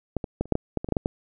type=clicks; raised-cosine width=2 ms; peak=-12 / -17 / -11 / -29 / -6 / -9 / -11 / -18 / -18 / -8 / -9 / -10 dBFS; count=12; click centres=0.167 / 0.242 / 0.41 / 0.456 / 0.523 / 0.554 / 0.773 / 0.845 / 0.888 / 0.923 / 0.968 / 1.059 s; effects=none